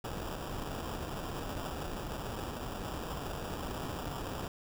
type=noise with sample-and-hold; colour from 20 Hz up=pink; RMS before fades=-39 dBFS; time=0.04-4.48 s; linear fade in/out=2 ms; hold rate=2100 Hz; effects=none